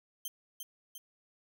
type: tone with echo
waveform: 5% pulse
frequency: 3136 Hz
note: G7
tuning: in tune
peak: -28 dBFS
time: 0.25-0.28 s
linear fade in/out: 2 ms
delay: 350 ms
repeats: 2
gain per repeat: -4 dB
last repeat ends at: 0.98 s
effects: none